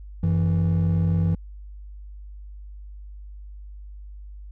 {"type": "tone pair together", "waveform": "triangle", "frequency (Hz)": [93.36, 164.81], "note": ["F#2", "E3"], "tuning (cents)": [16, 0], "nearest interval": "minor seventh", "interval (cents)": 984, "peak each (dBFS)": -18, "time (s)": [0.23, 1.35], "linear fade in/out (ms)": 5, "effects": ["tanh soft clip ceiling -13 dBFS", "added 50 Hz sine -37 dBFS peak until 4.51 s"]}